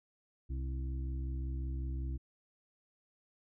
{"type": "harmonic tone", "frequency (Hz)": 65.41, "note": "C2", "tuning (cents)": 0, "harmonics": [1, 2, 4, 5], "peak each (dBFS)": [-35, -44, -51, -51], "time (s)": [0.49, 2.18], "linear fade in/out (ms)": 20, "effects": []}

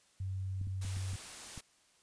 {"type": "tone", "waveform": "sine", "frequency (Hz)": 95, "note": "F#2", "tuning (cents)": 46, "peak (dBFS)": -35, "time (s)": [0.2, 1.16], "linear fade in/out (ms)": 5}
{"type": "clicks", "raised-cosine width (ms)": 5, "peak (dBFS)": -34, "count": 6, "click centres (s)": [0.614, 0.672, 0.849, 0.969, 1.133, 1.577]}
{"type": "noise", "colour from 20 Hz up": "white", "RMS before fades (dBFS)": -47, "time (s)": [0.81, 1.61], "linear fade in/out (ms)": 10}
{"effects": ["white hiss -68 dBFS RMS until 2.02 s", "resampled to 22050 Hz"]}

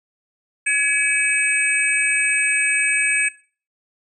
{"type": "tone cluster", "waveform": "sine", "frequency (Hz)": [1687, 2281, 2565, 8310], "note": ["G#6", "C#7", "E7", "C9"], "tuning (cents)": [27, 49, -48, -13], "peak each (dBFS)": -22, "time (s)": [0.66, 3.29], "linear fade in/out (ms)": 10, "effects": ["noise-tail reverb RT60 0.4 s tail -20 dB re dry"]}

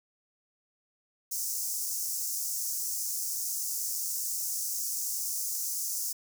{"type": "high-pass noise", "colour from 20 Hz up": "pink", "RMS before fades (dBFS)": -33, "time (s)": [1.31, 6.13], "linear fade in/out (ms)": 10, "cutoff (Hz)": 5500, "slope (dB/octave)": 48, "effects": []}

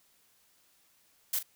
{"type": "noise with echo", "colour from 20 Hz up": "blue", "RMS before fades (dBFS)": -30, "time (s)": [1.33, 1.39], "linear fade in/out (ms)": 5, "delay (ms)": 39, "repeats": 1, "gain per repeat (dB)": -12, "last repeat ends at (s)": 1.429, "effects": ["white hiss -67 dBFS RMS until 1.55 s"]}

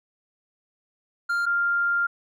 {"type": "tone pair in turn", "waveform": ["triangle", "sine"], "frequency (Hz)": [1396.9, 1396.9], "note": ["F6", "F6"], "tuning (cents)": [0, 0], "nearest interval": "unison", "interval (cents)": 0, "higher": "neither", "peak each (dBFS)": [-20, -20], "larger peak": "neither", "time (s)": [[1.29, 1.46], [1.46, 2.07]], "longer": "second", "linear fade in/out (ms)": 10, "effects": []}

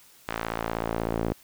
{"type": "tone with band-pass filter sweep", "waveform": "sawtooth", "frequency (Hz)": 56.3, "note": "A1", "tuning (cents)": 40, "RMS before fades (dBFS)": -30, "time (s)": [0.28, 1.33], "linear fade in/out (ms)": 5, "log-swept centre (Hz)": [1600, 380], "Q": 0.79, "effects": ["white hiss -55 dBFS RMS until 1.43 s"]}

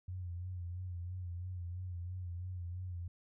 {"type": "tone with vibrato", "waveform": "sine", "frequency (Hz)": 89.4, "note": "F2", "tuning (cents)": 41, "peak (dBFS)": -39, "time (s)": [0.08, 3.08], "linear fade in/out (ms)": 5, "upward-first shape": "sine", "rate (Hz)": 3, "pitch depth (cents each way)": 56, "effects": []}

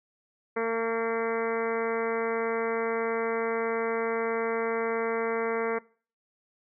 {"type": "harmonic tone with a mistuned harmonic", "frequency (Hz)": 227.7, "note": "A#3", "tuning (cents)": -40, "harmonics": [1, 2, 3, 4, 5, 6, 7, 8, 9, 10], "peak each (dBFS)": [-36, -27, -38, -37, -37, -38, -41, -42, -38, -46], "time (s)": [0.56, 5.79], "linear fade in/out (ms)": 10, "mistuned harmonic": 6, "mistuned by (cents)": 16, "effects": ["noise-tail reverb RT60 0.4 s tail -21 dB re dry"]}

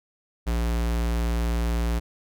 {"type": "tone", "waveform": "square", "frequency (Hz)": 58, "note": "A#1", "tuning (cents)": -8, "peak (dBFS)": -23, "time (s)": [0.46, 2], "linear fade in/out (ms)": 20, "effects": []}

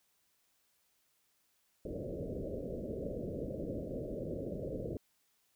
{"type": "low-pass noise", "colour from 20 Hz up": "white", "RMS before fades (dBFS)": -40, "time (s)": [1.85, 4.97], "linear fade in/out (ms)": 2, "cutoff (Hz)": 610, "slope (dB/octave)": 96, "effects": ["white hiss -75 dBFS RMS until 5.55 s"]}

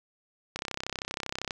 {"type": "click train", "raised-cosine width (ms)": 0.2, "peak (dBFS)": -15, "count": 32, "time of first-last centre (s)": [0.56, 1.508], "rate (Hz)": 32.7, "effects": []}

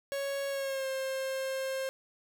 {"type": "tone with pitch glide", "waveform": "45% pulse", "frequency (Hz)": [554.4, 531.2], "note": ["C#5", "C5"], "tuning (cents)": [0, 26], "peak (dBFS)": -32, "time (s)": [0.12, 1.89], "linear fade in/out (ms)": 0, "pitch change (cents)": -74, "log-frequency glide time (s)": [0.49, 0.87], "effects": ["11-bit"]}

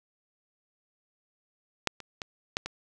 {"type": "clicks", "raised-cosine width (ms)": 0.2, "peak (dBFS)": [-7, -25, -18, -10, -17], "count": 5, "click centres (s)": [1.873, 2.003, 2.218, 2.569, 2.66], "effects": []}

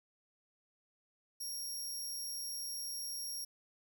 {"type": "tone", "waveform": "20% pulse", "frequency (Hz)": 5588, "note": "F8", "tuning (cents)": 0, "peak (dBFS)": -34, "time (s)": [1.4, 3.45], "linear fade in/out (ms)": 10, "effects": []}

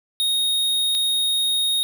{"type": "tone pair in turn", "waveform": "square", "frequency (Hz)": [3729, 3729], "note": ["A#7", "A#7"], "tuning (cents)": [0, 0], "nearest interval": "unison", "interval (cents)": 0, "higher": "neither", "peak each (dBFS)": -19, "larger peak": "neither", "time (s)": [[0.2, 0.95], [0.95, 1.83]], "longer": "second", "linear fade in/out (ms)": 0, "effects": []}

